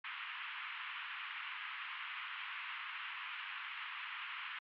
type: band-pass noise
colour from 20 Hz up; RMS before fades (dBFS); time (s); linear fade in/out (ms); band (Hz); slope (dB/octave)
white; -45; 0.04-4.59; 5; 1000 to 3000; 48
effects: MP3 96 kbps